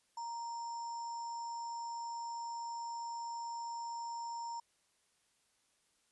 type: tone with sample-and-hold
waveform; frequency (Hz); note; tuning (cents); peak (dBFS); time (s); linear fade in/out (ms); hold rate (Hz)
sine; 932.3; A#5; 0; -39; 0.17-4.6; 5; 6300
effects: white hiss -75 dBFS RMS until 6.11 s + resampled to 24000 Hz